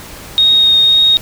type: tone with vibrato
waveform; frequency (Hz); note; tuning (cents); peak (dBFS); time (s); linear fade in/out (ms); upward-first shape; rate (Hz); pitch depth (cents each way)
sine; 3726; A#7; -2; -6; 0.38-1.17; 0; triangle; 1.9; 10
effects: pink hiss -32 dBFS RMS until 1.21 s